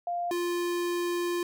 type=tone pair in turn; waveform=sine / square; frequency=698.5 / 349.2 Hz; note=F5 / F4; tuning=0 / 0 cents; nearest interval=octave; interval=1200 cents; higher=first; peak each=-28 dBFS; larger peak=neither; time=0.07-0.31 / 0.31-1.43 s; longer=second; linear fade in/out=2 ms; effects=none